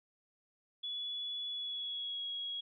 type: tone with pitch glide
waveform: sine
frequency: 3412 to 3315 Hz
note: G#7 to G#7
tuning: +46 to -4 cents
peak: -37 dBFS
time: 0.83-2.61 s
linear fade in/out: 10 ms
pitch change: -50 cents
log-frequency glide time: 1.5-2.23 s
effects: none